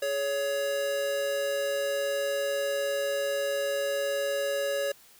square tone pair together, 419.5 / 560 Hz, G#4 / C#5, +17 / +18 cents, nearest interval perfect fourth, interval 501 cents, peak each -37 / -28 dBFS, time 0.02-4.92 s, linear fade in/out 5 ms, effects white hiss -56 dBFS RMS until 5.19 s

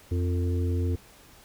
harmonic tone with a mistuned harmonic, 87.31 Hz, F2, in tune, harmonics 1 / 3 / 4 / 5, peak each -24 / -34 / -36 / -38 dBFS, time 0.11-0.96 s, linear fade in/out 10 ms, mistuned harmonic 5, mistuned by +46 cents, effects pink hiss -53 dBFS RMS until 1.44 s

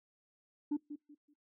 sine tone with echo, 293.7 Hz, D4, in tune, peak -28 dBFS, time 0.71-0.77 s, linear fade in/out 10 ms, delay 190 ms, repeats 3, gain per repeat -12 dB, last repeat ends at 1.34 s, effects noise-tail reverb RT60 0.2 s tail -23 dB re dry + tanh soft clip ceiling -29 dBFS

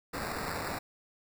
white noise with sample-and-hold, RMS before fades -36 dBFS, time 0.13-0.79 s, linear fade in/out 10 ms, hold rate 3150 Hz, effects none

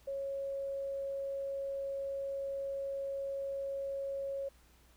sine tone, 550 Hz, C#5, 14 cents flat, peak -35 dBFS, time 0.07-4.49 s, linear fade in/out 10 ms, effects added 60 Hz sine -63 dBFS peak until 4.96 s + pink hiss -66 dBFS RMS until 4.96 s

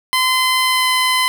15% pulse tone with pitch glide, 1028 to 1021.5 Hz, C6 to C6, -31 to -42 cents, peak -7 dBFS, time 0.13-1.28 s, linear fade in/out 0 ms, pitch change -11 cents, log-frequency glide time 0.65-0.88 s, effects none

